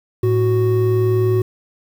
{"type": "tone pair together", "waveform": "triangle", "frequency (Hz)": [110, 370], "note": ["A2", "F#4"], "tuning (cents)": [0, 0], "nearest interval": "octave + major sixth", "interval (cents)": 2100, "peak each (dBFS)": -14, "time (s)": [0.23, 1.42], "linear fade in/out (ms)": 5, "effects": ["7-bit"]}